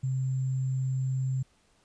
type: tone with sample-and-hold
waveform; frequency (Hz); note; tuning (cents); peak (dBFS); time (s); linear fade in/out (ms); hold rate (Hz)
sine; 131.5; C3; +9; -26; 0.03-1.43; 10; 7350
effects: pink hiss -66 dBFS RMS until 1.84 s + resampled to 22050 Hz